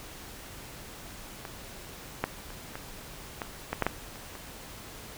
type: clicks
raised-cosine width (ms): 0.5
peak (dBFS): -23 / -11 / -29 / -21 / -18 / -14 / -10 / -10 / -30 / -28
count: 10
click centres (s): 1.452 / 2.24 / 2.504 / 2.755 / 3.418 / 3.73 / 3.823 / 3.866 / 4.157 / 4.353
effects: pink hiss -45 dBFS RMS until 5.17 s